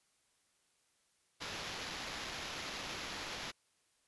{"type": "noise with sample-and-hold", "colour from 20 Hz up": "violet", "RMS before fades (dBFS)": -43, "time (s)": [1.4, 3.52], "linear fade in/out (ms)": 20, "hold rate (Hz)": 8820, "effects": ["white hiss -75 dBFS RMS until 4.07 s", "resampled to 24000 Hz"]}